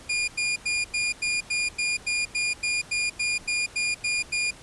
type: tone bursts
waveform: sawtooth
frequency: 2423 Hz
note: D#7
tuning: 47 cents flat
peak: -20 dBFS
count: 16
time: 0.09-4.51 s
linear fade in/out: 10 ms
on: 190 ms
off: 92 ms
effects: pink hiss -47 dBFS RMS until 4.62 s + resampled to 24000 Hz